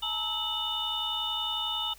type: tone cluster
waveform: sine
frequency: 858 / 929 / 1302 / 2955 / 3615 Hz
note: A5 / A#5 / E6 / F#7 / A7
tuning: -44 / -6 / -22 / -3 / +46 cents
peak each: -39 / -40 / -40 / -32 / -33 dBFS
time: 0.02-1.94 s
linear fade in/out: 10 ms
effects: added 50 Hz sine -55 dBFS peak until 1.98 s + white hiss -55 dBFS RMS until 1.98 s